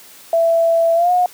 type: tone with pitch glide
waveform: sine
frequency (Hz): 665 to 721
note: E5 to F#5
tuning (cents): +15 to -45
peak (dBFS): -11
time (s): 0.33-1.26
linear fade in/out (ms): 2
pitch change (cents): +140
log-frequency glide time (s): 0.95-1.11
effects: white hiss -42 dBFS RMS until 1.33 s + high-pass 150 Hz 12 dB/octave